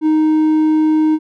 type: tone with hard clipping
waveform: sine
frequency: 311.1 Hz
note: D#4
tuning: in tune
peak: -11 dBFS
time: 0.01-1.19 s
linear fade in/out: 50 ms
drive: 3 dB
effects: none